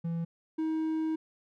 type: tone pair in turn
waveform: triangle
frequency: 167.2 / 317.2 Hz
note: E3 / D#4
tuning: +25 / +33 cents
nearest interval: major seventh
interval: 1108 cents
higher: second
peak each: -28 / -26 dBFS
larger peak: second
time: 0.04-0.25 / 0.58-1.16 s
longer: second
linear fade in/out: 10 ms
effects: none